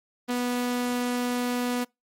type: tone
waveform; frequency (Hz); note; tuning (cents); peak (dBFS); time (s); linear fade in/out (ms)
sawtooth; 245.5; B3; -10; -21; 0.28-1.85; 20
effects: noise-tail reverb RT60 0.2 s tail -24 dB re dry + MP3 64 kbps